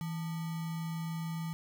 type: tone with sample-and-hold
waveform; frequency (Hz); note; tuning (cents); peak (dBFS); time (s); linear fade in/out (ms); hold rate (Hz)
sine; 163.5; E3; -14; -34; 0.01-1.53; 0; 1050
effects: none